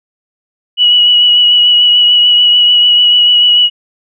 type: tone with vibrato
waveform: sine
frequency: 2929 Hz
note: F#7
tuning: 18 cents flat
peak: -4 dBFS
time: 0.77-3.7 s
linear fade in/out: 50 ms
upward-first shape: triangle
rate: 6.8 Hz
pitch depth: 22 cents each way
effects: none